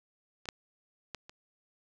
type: clicks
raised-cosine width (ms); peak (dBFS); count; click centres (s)
0.2; -29 / -16 / -21 / -30; 4; 0.456 / 0.488 / 1.147 / 1.295
effects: none